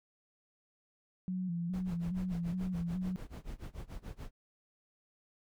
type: tone with vibrato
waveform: sine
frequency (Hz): 177.4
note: F3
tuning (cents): +27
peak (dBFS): -33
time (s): 1.28-3.16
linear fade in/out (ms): 0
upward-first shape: square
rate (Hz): 2.4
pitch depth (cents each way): 65
type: noise with tremolo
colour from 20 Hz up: brown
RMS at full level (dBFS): -41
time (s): 1.73-4.31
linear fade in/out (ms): 10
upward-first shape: sine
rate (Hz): 6.9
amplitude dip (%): 95
effects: none